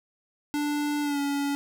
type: tone with pitch glide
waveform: square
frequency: 293.7 to 283 Hz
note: D4 to C#4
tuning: 0 to +36 cents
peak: -26 dBFS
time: 0.54-1.55 s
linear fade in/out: 0 ms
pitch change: -64 cents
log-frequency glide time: 1.02-1.19 s
effects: none